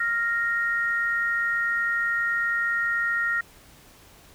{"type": "tone pair together", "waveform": "sine", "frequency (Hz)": [1396.9, 1864.6], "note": ["F6", "A#6"], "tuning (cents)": [0, 0], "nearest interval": "perfect fourth", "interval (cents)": 500, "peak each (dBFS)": [-26, -24], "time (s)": [0, 3.41], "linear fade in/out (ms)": 5, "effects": ["pink hiss -52 dBFS RMS until 4.34 s"]}